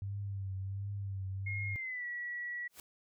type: tone with vibrato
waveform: sine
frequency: 98 Hz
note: G2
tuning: in tune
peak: -36 dBFS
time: 0.02-1.76 s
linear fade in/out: 0 ms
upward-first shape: triangle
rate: 1.4 Hz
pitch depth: 57 cents each way
type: tone with pitch glide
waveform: sine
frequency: 2147 to 1935 Hz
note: C7 to B6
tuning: +44 to -36 cents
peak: -37 dBFS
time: 1.46-2.68 s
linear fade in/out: 10 ms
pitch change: -180 cents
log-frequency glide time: 1.71-2.06 s
type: noise with exponential growth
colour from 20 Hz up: white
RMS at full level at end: -46 dBFS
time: 2.68-2.8 s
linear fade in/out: 1 ms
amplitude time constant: 25 ms
effects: none